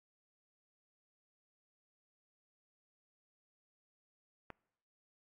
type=click; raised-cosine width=0.5 ms; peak=-30 dBFS; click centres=4.503 s; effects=noise-tail reverb RT60 0.9 s tail -25 dB re dry + AAC 64 kbps